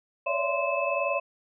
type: tone cluster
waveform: sine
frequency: 558 / 579 / 669 / 1037 / 2607 Hz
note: C#5 / D5 / E5 / C6 / E7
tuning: +11 / -25 / +25 / -16 / -20 cents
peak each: -31 dBFS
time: 0.26-1.2 s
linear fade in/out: 10 ms
effects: none